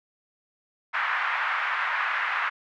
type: band-pass noise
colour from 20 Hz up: white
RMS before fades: -27 dBFS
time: 0.93-2.5 s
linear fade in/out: 20 ms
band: 1000 to 1900 Hz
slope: 24 dB/octave
effects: none